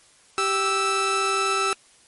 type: tone pair together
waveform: sawtooth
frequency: 390.5 / 1315 Hz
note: G4 / E6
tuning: -7 / -5 cents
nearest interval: octave + major sixth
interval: 2102 cents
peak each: -22 / -18 dBFS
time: 0.38-1.73 s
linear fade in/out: 0 ms
effects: white hiss -55 dBFS RMS until 2.07 s + MP3 48 kbps